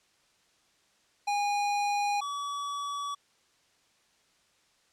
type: tone pair in turn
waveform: square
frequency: 818 / 1141.3 Hz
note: G#5 / D6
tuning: -26 / -50 cents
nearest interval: tritone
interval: 576 cents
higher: second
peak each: -27 / -33 dBFS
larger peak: first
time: 1.27-2.21 / 2.21-3.15 s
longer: neither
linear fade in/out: 10 ms
effects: white hiss -67 dBFS RMS until 4.92 s + low-pass 7000 Hz 12 dB/octave